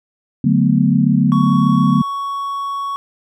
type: chord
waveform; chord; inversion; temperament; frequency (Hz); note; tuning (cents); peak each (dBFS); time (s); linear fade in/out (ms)
sine; B minor seventh; first; equal; 146.83 / 185 / 220 / 246.9; D3 / F#3 / A3 / B3; 0 / 0 / 0 / 0; -16; 0.44-2.02; 5
type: tone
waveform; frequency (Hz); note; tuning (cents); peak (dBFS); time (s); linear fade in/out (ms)
triangle; 1115; C#6; +10; -18; 1.32-2.96; 0
effects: none